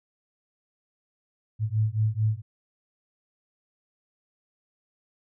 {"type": "beating tone pair", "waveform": "sine", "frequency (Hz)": [106.5, 111], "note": ["G#2", "A2"], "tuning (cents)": [44, 16], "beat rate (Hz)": 4.5, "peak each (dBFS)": -25, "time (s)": [1.59, 2.42], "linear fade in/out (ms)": 50, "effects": []}